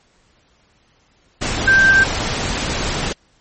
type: tone in noise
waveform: sine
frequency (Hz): 1568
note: G6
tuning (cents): 0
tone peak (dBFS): -8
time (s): 1.67-2.04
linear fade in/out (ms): 10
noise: pink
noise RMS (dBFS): -21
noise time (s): 1.41-3.13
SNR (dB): +10
effects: pink hiss -57 dBFS RMS until 3.4 s + MP3 32 kbps